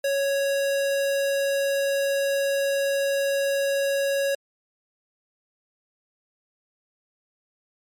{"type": "tone", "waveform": "square", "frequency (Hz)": 554.4, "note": "C#5", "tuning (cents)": 0, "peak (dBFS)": -22, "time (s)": [0.04, 4.35], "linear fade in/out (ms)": 5, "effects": ["MP3 64 kbps"]}